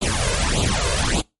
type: noise with flanger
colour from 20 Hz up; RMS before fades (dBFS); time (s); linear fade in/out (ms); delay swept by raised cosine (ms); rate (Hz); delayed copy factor
pink; -20; 0.01-1.22; 20; 0.26 to 1.96; 1.7; +0.85
effects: noise-tail reverb RT60 0.2 s tail -24 dB re dry + MP3 48 kbps